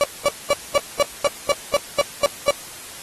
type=tone bursts; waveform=35% pulse; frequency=574 Hz; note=D5; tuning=40 cents flat; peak=-12 dBFS; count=11; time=0.01-2.507 s; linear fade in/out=0 ms; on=27 ms; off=220 ms; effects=white hiss -37 dBFS RMS until 3.02 s + AAC 32 kbps